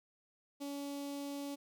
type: tone with notch filter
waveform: sawtooth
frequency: 282.9 Hz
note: C#4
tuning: 35 cents sharp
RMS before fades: -42 dBFS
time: 0.6-1.56 s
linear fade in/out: 20 ms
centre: 1600 Hz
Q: 0.76
effects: none